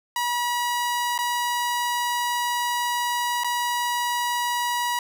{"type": "tone with dropouts", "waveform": "sawtooth", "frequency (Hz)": 966, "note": "B5", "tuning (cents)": -39, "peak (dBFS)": -19, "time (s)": [0.16, 4.99], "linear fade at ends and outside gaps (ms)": 2, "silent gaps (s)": [[1.179, 1.188], [3.436, 3.444]], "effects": []}